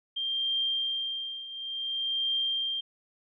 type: tone with tremolo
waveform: sine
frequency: 3181 Hz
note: G7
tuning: 25 cents sharp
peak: -25 dBFS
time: 0.16-2.81 s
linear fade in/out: 10 ms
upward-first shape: triangle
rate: 0.57 Hz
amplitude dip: 80%
effects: none